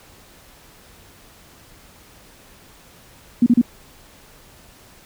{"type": "tone bursts", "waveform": "sine", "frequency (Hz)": 239.2, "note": "A#3", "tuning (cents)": 45, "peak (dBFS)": -9, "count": 3, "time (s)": [3.42, 3.615], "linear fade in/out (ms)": 5, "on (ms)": 43, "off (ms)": 33, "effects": ["pink hiss -48 dBFS RMS until 5.05 s"]}